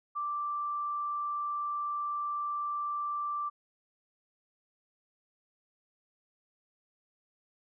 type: tone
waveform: sine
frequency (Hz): 1174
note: D6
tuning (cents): -1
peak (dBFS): -31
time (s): 0.15-3.5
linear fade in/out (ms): 20
effects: none